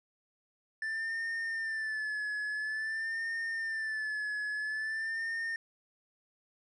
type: tone with vibrato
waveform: triangle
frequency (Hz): 1761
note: A6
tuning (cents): +1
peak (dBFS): -31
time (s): 0.82-5.56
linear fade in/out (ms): 2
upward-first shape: sine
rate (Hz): 0.49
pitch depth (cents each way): 61
effects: resampled to 24000 Hz